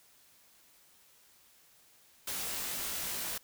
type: noise with comb filter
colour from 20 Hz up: white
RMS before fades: -37 dBFS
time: 2.27-3.38 s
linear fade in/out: 5 ms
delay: 19 ms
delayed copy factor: -0.85
effects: white hiss -63 dBFS RMS until 3.43 s